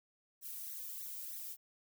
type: noise with flanger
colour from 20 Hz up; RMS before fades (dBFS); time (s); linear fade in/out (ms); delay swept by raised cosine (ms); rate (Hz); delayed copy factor
violet; -45; 0.41-1.57; 50; 0.49 to 1.69; 3.2; +0.75
effects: none